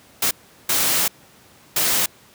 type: noise bursts at uneven times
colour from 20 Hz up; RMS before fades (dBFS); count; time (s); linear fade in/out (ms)
white; -19; 3; 0.22-0.31 / 0.69-1.08 / 1.76-2.06; 5
effects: pink hiss -50 dBFS RMS until 2.34 s + high-pass 100 Hz 12 dB/octave